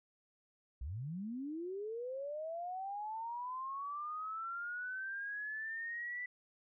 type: linear sweep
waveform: sine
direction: up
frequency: 55 to 1986 Hz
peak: -39 dBFS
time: 0.81-6.26 s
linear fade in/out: 5 ms
effects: none